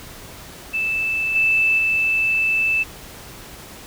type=tone with level steps; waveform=sine; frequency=2637 Hz; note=E7; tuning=in tune; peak=-19 / -14 / -16 dBFS; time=0.73-2.84 s; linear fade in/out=20 ms; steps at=1.35 / 1.78 s; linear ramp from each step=10 ms; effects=pink hiss -39 dBFS RMS until 3.86 s